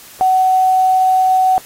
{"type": "tone with quantisation", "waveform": "sine", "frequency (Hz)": 750, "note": "F#5", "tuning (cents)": 23, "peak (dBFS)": -9, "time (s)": [0.21, 1.58], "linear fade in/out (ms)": 0, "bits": 6, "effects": ["white hiss -39 dBFS RMS until 1.65 s", "AAC 48 kbps"]}